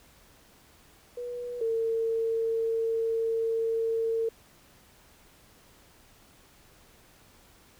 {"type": "tone pair in turn", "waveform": "sine", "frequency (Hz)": [486.4, 453.2], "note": ["B4", "A#4"], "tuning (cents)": [-26, -49], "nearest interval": "minor second", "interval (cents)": 123, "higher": "first", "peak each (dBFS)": [-33, -25], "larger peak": "second", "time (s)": [[1.17, 1.61], [1.61, 4.29]], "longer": "second", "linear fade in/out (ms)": 5, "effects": ["pink hiss -58 dBFS RMS until 7.79 s"]}